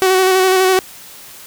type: tone with vibrato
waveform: sawtooth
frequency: 375.2 Hz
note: F#4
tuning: 24 cents sharp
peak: -6 dBFS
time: 0.02-0.79 s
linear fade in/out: 0 ms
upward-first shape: square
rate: 12 Hz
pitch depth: 20 cents each way
effects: white hiss -37 dBFS RMS until 1.46 s